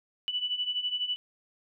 sine beating tone pair, 2960 / 2972 Hz, F#7 / F#7, 0 / +7 cents, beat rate 12 Hz, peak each -34 / -30 dBFS, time 0.28-1.16 s, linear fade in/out 0 ms, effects none

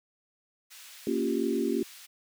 pink high-pass noise, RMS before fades -49 dBFS, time 0.7-2.07 s, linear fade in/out 20 ms, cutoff 2200 Hz, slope 12 dB/octave
sine chord, G half-diminished seventh, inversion first, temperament equal with one note detuned, 233.1 / 278.9 / 349.2 / 392 Hz, Bb3 / Db4 / F4 / G4, 0 / +11 / 0 / 0 cents, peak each -31 dBFS, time 1.07-1.83 s, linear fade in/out 2 ms
effects none

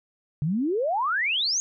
sine exponential sweep, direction up, 138.59 to 6750 Hz, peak -22 dBFS, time 0.42-1.6 s, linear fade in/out 0 ms, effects none

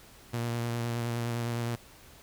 sawtooth tone with vibrato, 118 Hz, A#2, 22 cents sharp, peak -26 dBFS, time 0.33-1.76 s, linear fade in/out 10 ms, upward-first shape sine, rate 9.7 Hz, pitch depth 20 cents each way, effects pink hiss -54 dBFS RMS until 2.22 s

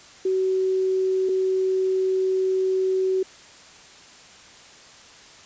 sine tone pair in turn, 377.1 / 377.1 Hz, F#4 / F#4, +33 / +33 cents, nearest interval unison, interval 0 cents, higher neither, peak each -19 dBFS, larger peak neither, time 0.25-1.29 / 1.29-3.23 s, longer second, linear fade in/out 5 ms, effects white hiss -47 dBFS RMS until 5.45 s + resampled to 16000 Hz

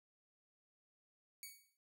5% pulse tone with exponential decay, 2247 Hz, C#7, 23 cents sharp, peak -36 dBFS, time 1.43-1.77 s, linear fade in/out 1 ms, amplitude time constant 72 ms, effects noise-tail reverb RT60 0.1 s tail -19 dB re dry

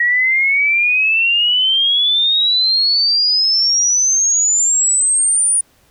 sine exponential sweep, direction up, 1900 to 9620 Hz, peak -11 dBFS, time 0-5.61 s, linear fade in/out 5 ms, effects pink hiss -54 dBFS RMS until 5.9 s

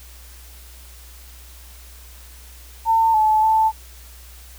sine tone with pitch steps, 901 / 865 / 880 Hz, A5 / A5 / A5, +41 / -30 / 0 cents, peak -13 dBFS, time 2.85-3.72 s, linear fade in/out 50 ms, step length 290 ms, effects added 61 Hz sine -41 dBFS peak until 4.58 s + white hiss -46 dBFS RMS until 4.58 s

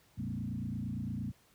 sine tone with frequency modulation, 164.81 Hz, E3, in tune, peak -34 dBFS, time 0.17-1.32 s, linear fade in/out 20 ms, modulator 28.7 Hz, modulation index 2.9, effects pink hiss -66 dBFS RMS until 1.54 s + high-pass 60 Hz 12 dB/octave

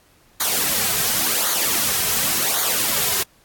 white noise with flanger, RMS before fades -20 dBFS, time 0.4-3.23 s, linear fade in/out 5 ms, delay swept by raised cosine 0.37 to 3.57 ms, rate 0.91 Hz, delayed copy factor -0.65, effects pink hiss -56 dBFS RMS until 3.44 s + AAC 64 kbps

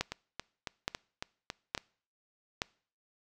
two click trains, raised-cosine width 0.2 ms, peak -19 / -13 dBFS, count 7 / 4, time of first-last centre 0.12-1.777 / 0.01-2.619 s, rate 3.62 / 1.15 Hz, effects noise-tail reverb RT60 0.5 s tail -24 dB re dry

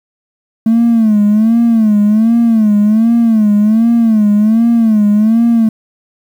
triangle tone with vibrato, 220 Hz, A3, in tune, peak -3 dBFS, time 0.66-5.69 s, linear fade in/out 5 ms, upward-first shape sine, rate 1.3 Hz, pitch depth 110 cents each way, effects tanh soft clip ceiling -2 dBFS + 7-bit

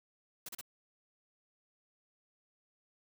white noise bursts, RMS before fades -44 dBFS, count 3, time 0.46-0.612 s, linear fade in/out 5 ms, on 28 ms, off 34 ms, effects none

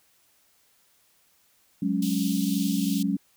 sine chord, F# suspended second, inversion none, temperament equal, 185 / 207.7 / 277.2 Hz, F#3 / G#3 / C#4, 0 / 0 / 0 cents, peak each -27 dBFS, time 1.82-3.17 s, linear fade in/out 5 ms
pink high-pass noise, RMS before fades -37 dBFS, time 2.02-3.03 s, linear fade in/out 5 ms, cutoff 2900 Hz, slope 48 dB/octave
effects white hiss -64 dBFS RMS until 3.36 s

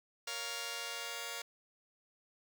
5% pulse chord, Bb minor, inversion none, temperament just, 466.2 / 559.4 / 699.2 Hz, Bb4 / Db5 / F5, 0 / +16 / +2 cents, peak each -33 / -33 / -33 dBFS, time 0.27-1.42 s, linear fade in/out 5 ms, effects none

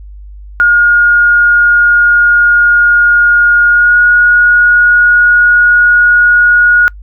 sine tone with pitch glide, 1428 to 1446.3 Hz, F6 to F#6, +38 to -40 cents, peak -3 dBFS, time 0.6-6.88 s, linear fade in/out 0 ms, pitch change +22 cents, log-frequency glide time 3.69-3.97 s, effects noise-tail reverb RT60 0.1 s tail -25 dB re dry + added 50 Hz sine -27 dBFS peak until 7.02 s

